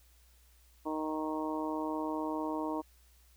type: harmonic tone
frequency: 155.56 Hz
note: D#3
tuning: in tune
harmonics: 2 / 3 / 4 / 5 / 6 / 7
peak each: -35 / -42 / -41 / -46 / -39 / -44 dBFS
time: 0.85-2.82 s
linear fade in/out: 20 ms
effects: added 60 Hz sine -61 dBFS peak until 3.36 s + white hiss -67 dBFS RMS until 3.36 s